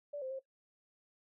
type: tone with pitch steps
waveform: sine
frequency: 580 / 522 / 533 Hz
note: D5 / C5 / C5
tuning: -22 / -4 / +32 cents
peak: -38 dBFS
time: 0.13-0.394 s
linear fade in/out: 10 ms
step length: 88 ms
effects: noise-tail reverb RT60 0.1 s tail -18 dB re dry